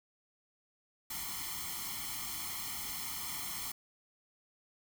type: noise with comb filter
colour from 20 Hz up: white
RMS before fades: -40 dBFS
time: 1.1-3.72 s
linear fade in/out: 5 ms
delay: 0.94 ms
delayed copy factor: +1
effects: none